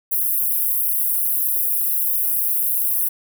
pink high-pass noise, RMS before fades -20 dBFS, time 0.11-3.09 s, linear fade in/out 10 ms, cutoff 11000 Hz, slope 48 dB/octave, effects none

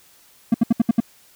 triangle tone bursts, 230 Hz, A#3, 23 cents flat, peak -9 dBFS, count 6, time 0.52-1.003 s, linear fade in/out 5 ms, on 23 ms, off 69 ms, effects white hiss -53 dBFS RMS until 1.35 s

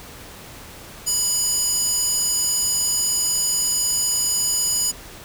square tone with high-pass filter, 987.8 Hz, B5, in tune, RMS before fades -21 dBFS, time 1.06-4.92 s, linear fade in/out 20 ms, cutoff 6300 Hz, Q 4, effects pink hiss -40 dBFS RMS until 5.24 s

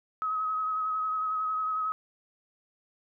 sine tone with vibrato, 1273 Hz, D#6, 39 cents sharp, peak -27 dBFS, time 0.22-1.92 s, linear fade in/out 0 ms, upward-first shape triangle, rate 11 Hz, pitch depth 26 cents each way, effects none

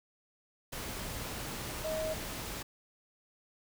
sine tone in noise, 631 Hz, D#5, 24 cents sharp, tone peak -33 dBFS, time 1.84-2.14 s, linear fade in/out 10 ms, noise pink, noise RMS -40 dBFS, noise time 0.72-2.63 s, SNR +4 dB, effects none

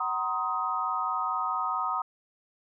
sine chord, C half-diminished seventh, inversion second, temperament just, 753.5 / 941.9 / 1046.5 / 1255.8 Hz, Gb5 / Bb5 / C6 / Eb6, +31 / +18 / 0 / +16 cents, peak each -35 / -33 / -35 / -29 dBFS, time 0-2.02 s, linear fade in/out 5 ms, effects none

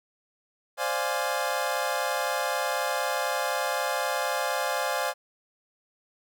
25% pulse chord, D half-diminished seventh, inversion third, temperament equal, 523.3 / 587.3 / 698.5 / 830.6 Hz, C5 / D5 / F5 / Ab5, 0 / 0 / 0 / 0 cents, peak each -28 dBFS, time 0.77-5.14 s, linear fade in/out 50 ms, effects none

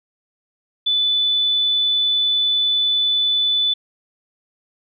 sine tone, 3490 Hz, A7, 15 cents flat, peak -15 dBFS, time 0.86-3.74 s, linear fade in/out 10 ms, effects none

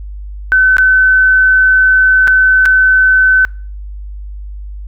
sine tone with dropouts, 1520 Hz, F#6, 46 cents sharp, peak -5 dBFS, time 0.52-3.45 s, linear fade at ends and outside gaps 0 ms, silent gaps 0.768-0.783 / 2.274-2.279 / 2.655-2.659 s, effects noise-tail reverb RT60 0.4 s tail -26 dB re dry + added 50 Hz sine -23 dBFS peak until 4.87 s

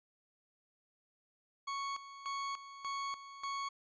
40% pulse tone with tremolo, 1108.7 Hz, C#6, in tune, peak -36 dBFS, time 1.67-3.69 s, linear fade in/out 10 ms, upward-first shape square, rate 1.7 Hz, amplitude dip 75%, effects resampled to 16000 Hz

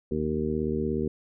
harmonic tone with a mistuned harmonic, 76.8 Hz, D#2, 22 cents flat, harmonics 1 / 2 / 3 / 4 / 5 / 6, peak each -35 / -34 / -30 / -35 / -30 / -34 dBFS, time 0.11-1.08 s, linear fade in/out 5 ms, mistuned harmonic 1, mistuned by -47 cents, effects none

